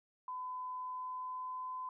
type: tone with pitch glide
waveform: sine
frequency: 1010 to 1018.2 Hz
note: B5 to C6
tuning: +39 to -47 cents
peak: -39 dBFS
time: 0.28-1.89 s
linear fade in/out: 2 ms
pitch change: +14 cents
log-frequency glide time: 0.76-1.73 s
effects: none